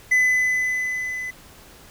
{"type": "tone with level ramp", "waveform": "triangle", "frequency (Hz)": 2009, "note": "B6", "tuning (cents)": 29, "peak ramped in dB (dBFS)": [-12, -26], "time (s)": [0.11, 1.31], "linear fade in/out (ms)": 10, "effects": ["pink hiss -47 dBFS RMS until 1.9 s"]}